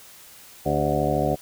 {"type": "harmonic tone with a mistuned harmonic", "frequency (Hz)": 73.5, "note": "D2", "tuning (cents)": 2, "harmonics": [1, 2, 3, 4, 5, 7, 8, 9, 10], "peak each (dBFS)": [-32, -27, -31, -29, -29, -28, -27, -31, -27], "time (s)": [0.65, 1.36], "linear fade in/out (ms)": 20, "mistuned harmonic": 5, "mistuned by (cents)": 120, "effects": ["white hiss -47 dBFS RMS until 1.41 s"]}